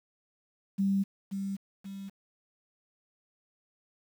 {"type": "tone with echo", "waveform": "sine", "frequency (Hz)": 196, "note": "G3", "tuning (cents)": 0, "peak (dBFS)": -24, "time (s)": [0.78, 1.04], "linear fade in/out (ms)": 20, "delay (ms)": 530, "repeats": 2, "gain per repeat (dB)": -7, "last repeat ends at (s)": 2.1, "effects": ["9-bit"]}